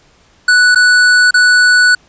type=tone with dropouts; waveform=square; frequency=1480 Hz; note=F#6; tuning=in tune; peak=-6 dBFS; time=0.48-1.95 s; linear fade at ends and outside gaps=5 ms; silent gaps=0.748-0.757 / 1.309-1.341 s; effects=pink hiss -49 dBFS RMS until 2.08 s + resampled to 16000 Hz